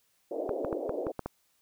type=band-pass noise; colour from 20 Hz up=white; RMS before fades=-34 dBFS; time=0.31-1.12 s; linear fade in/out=5 ms; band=300 to 640 Hz; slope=48 dB/octave
type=clicks; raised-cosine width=1 ms; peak=-19 dBFS; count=7; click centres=0.493 / 0.648 / 0.728 / 0.894 / 1.068 / 1.193 / 1.26 s
effects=white hiss -71 dBFS RMS until 1.61 s